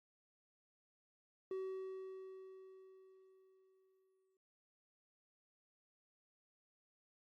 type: tone with exponential decay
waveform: triangle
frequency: 379.2 Hz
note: F#4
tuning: 43 cents sharp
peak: -37 dBFS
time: 1.51-4.37 s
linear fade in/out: 2 ms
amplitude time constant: 620 ms
effects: Opus 48 kbps